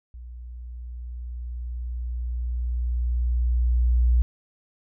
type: tone with level ramp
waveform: sine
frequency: 60.3 Hz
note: B1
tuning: 41 cents flat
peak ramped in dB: -37 to -15 dBFS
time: 0.14-4.22 s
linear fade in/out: 0 ms
effects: none